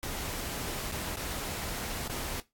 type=noise with dropouts; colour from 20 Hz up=pink; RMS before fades=-36 dBFS; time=0.03-2.4 s; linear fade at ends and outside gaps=0 ms; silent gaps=0.915-0.921 / 1.157-1.17 / 2.078-2.097 s; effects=noise-tail reverb RT60 0.2 s tail -18 dB re dry + AAC 64 kbps